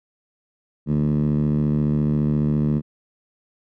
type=tone with band-pass filter; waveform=10% pulse; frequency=74.5 Hz; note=D2; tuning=25 cents sharp; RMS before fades=-20 dBFS; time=0.86-2.82 s; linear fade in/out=50 ms; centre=180 Hz; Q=3; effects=none